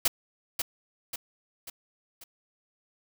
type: noise with echo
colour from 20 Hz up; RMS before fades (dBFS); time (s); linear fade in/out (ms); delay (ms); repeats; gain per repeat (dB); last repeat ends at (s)
white; -23; 0.05-0.08; 5; 540; 4; -6; 2.24
effects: none